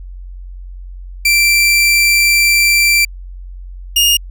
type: tone pair in turn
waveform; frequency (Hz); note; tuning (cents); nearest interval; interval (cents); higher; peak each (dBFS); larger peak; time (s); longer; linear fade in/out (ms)
sawtooth; 2349 / 2840; D7 / F7; 0 / +28; minor third; 328; second; -5; neither; 1.25-3.05 / 3.96-4.17; first; 5
effects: added 45 Hz sine -27 dBFS peak until 4.3 s